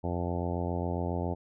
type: harmonic tone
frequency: 87.31 Hz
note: F2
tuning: in tune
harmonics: 1 / 2 / 3 / 4 / 5 / 6 / 7 / 8 / 9 / 10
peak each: -33 / -36 / -38 / -39 / -40 / -41 / -41 / -42 / -43 / -43 dBFS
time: 0.03-1.35 s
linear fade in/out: 20 ms
effects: none